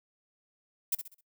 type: noise with echo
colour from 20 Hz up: violet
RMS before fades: -28 dBFS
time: 0.92-0.95 s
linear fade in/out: 5 ms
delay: 65 ms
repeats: 4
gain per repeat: -9 dB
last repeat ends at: 1.21 s
effects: noise-tail reverb RT60 0.1 s tail -20 dB re dry